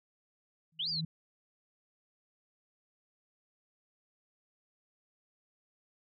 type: tone with exponential growth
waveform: sine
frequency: 160.4 Hz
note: E3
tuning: 47 cents flat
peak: -31 dBFS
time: 0.72-1.05 s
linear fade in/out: 5 ms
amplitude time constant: 70 ms
type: exponential two-way sweep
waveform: sine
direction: up then down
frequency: 2794 to 4978 to 3918 Hz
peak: -32 dBFS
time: 0.79-1.01 s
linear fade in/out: 10 ms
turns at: 0.89 s
effects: none